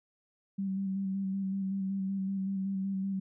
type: tone with vibrato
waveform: sine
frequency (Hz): 193.5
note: G3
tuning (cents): -22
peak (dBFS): -30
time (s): 0.58-3.2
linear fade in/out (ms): 10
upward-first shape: square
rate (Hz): 5.3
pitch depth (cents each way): 21
effects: none